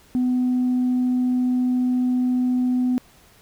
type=tone; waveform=sine; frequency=250.8 Hz; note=B3; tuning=27 cents sharp; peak=-16 dBFS; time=0.15-2.98 s; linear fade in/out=0 ms; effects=tanh soft clip ceiling -15 dBFS + pink hiss -53 dBFS RMS until 3.41 s